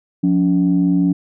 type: tone pair together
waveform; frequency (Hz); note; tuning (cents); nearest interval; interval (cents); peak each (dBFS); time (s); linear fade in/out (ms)
sine; 178.4 / 283.2; F3 / C#4; +37 / +37; minor sixth; 800; -14; 0.23-1.13; 10
effects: tanh soft clip ceiling -6 dBFS